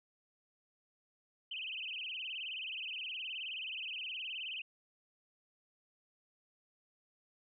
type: tone with vibrato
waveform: sine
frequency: 2800 Hz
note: F7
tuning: 4 cents sharp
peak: -39 dBFS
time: 1.51-4.62 s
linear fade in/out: 5 ms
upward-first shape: sine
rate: 19 Hz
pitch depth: 200 cents each way
effects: none

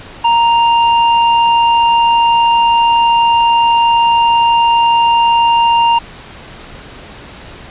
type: tone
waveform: square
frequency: 932.3 Hz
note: A#5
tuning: in tune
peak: -8 dBFS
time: 0.24-5.99 s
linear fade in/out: 10 ms
effects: pink hiss -33 dBFS RMS until 7.7 s + resampled to 8000 Hz

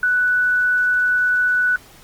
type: tone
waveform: sine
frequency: 1484 Hz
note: F#6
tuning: 5 cents sharp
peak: -14 dBFS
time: 0.03-1.76 s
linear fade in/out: 2 ms
effects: pink hiss -46 dBFS RMS until 2.03 s + Opus 24 kbps

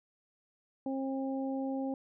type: harmonic tone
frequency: 268 Hz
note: C4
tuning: 42 cents sharp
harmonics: 1 / 2 / 3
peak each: -33 / -39 / -43 dBFS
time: 0.86-1.94 s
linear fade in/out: 2 ms
effects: none

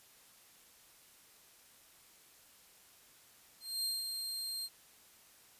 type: tone with ADSR envelope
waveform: sawtooth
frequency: 4190 Hz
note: C8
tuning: 2 cents sharp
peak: -30 dBFS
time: 3.6-4.69 s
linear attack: 240 ms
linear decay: 190 ms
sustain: -5 dB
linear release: 44 ms
effects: white hiss -62 dBFS RMS until 5.59 s + resampled to 32000 Hz

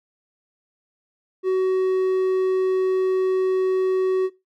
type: tone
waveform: triangle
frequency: 375.1 Hz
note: F#4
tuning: 24 cents sharp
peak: -15 dBFS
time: 1.43-4.3 s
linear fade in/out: 50 ms
effects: noise-tail reverb RT60 0.2 s tail -17 dB re dry

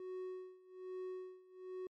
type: tone with tremolo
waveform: triangle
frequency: 370 Hz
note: F#4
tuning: in tune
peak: -39 dBFS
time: 0-1.87 s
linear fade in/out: 2 ms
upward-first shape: sine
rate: 1.2 Hz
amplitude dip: 90%
effects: MP3 48 kbps

